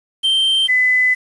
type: tone pair in turn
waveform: triangle / sine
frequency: 3136 / 2009 Hz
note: G7 / B6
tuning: 0 / +29 cents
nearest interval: minor sixth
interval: 771 cents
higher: first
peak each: -11 dBFS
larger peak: neither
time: 0.23-0.68 / 0.68-1.15 s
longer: second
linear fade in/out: 20 ms
effects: resampled to 24000 Hz + 7-bit